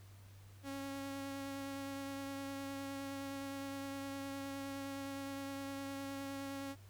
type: tone with vibrato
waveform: sawtooth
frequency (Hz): 275.1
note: C#4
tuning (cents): -13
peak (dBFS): -38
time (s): 0.63-6.76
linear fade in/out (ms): 50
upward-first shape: triangle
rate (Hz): 9.7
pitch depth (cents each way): 13
effects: added 98 Hz sine -55 dBFS peak until 6.89 s + pink hiss -65 dBFS RMS until 6.89 s